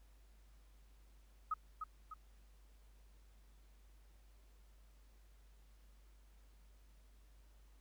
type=tone with echo; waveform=sine; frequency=1264 Hz; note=D#6; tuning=27 cents sharp; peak=-34 dBFS; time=1.51-1.54 s; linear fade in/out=5 ms; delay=300 ms; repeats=2; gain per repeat=-6 dB; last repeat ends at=2.14 s; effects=added 50 Hz sine -61 dBFS peak until 7.8 s + pink hiss -74 dBFS RMS until 7.8 s